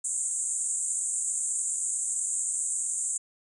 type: band-pass noise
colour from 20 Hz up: white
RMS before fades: -30 dBFS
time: 0.04-3.18 s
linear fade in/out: 10 ms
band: 7000 to 9000 Hz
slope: 96 dB/octave
effects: none